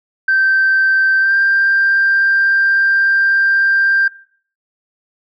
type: tone with pitch glide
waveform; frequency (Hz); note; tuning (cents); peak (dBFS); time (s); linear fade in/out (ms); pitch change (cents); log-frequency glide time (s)
sine; 1556 to 1584.1; G6 to G6; -13 to +18; -9; 0.28-4.08; 5; +31; 1.2-1.33
effects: noise-tail reverb RT60 0.5 s tail -18 dB re dry + tanh soft clip ceiling -6 dBFS